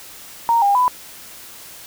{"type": "tone with pitch steps", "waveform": "sine", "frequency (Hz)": [929, 805, 997], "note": ["A#5", "G5", "B5"], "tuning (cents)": [-6, 46, 16], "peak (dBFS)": -12, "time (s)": [0.49, 0.88], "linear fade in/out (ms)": 0, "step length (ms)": 130, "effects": ["white hiss -39 dBFS RMS until 1.86 s"]}